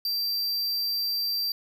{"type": "tone", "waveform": "square", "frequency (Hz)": 4699, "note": "D8", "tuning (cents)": 0, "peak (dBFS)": -26, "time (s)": [0.05, 1.52], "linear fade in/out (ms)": 2, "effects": ["9-bit"]}